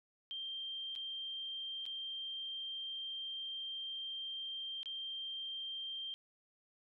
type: tone with dropouts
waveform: sine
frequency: 3167 Hz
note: G7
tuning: 17 cents sharp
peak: -40 dBFS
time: 0.31-6.14 s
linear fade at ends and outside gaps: 0 ms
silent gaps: 0.953-0.96 / 1.855-1.863 / 4.831-4.858 s
effects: none